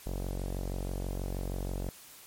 sawtooth tone with low-pass filter, 46.25 Hz, F#1, in tune, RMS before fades -35 dBFS, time 0.06-1.89 s, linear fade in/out 0 ms, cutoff 610 Hz, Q 1.6, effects white hiss -52 dBFS RMS until 2.26 s + MP3 64 kbps

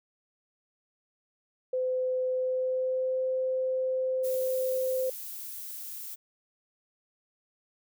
sine tone with pitch glide, 511 to 517.5 Hz, C5 to C5, -41 to -19 cents, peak -26 dBFS, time 1.73-5.1 s, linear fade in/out 5 ms, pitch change +22 cents, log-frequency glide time 2.27-3.23 s
violet noise, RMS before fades -40 dBFS, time 4.23-6.16 s, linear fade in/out 20 ms
effects none

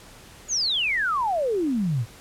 sine exponential sweep, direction down, 6990 to 105.4 Hz, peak -21 dBFS, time 0.48-2.06 s, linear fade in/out 50 ms, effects pink hiss -47 dBFS RMS until 2.2 s + low-pass 12000 Hz 12 dB/octave

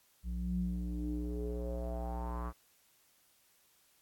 square tone with low-pass filter sweep, 59.9 Hz, A#1, 48 cents sharp, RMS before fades -37 dBFS, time 0.23-2.53 s, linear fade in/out 50 ms, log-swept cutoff 130 to 1200 Hz, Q 5.5, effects white hiss -69 dBFS RMS until 4.01 s + AAC 64 kbps

